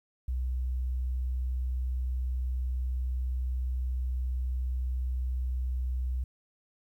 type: tone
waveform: sine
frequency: 62.9 Hz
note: B1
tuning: 32 cents sharp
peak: -28 dBFS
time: 0.28-6.24 s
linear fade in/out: 5 ms
effects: 11-bit